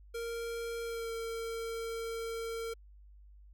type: tone with pitch glide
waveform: square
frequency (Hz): 464.3 to 456.6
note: A#4 to A#4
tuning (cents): -7 to -36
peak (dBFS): -37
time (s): 0.14-2.74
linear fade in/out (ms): 10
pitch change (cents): -29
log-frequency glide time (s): 0.84-1.11
effects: added 50 Hz sine -53 dBFS peak until 3.53 s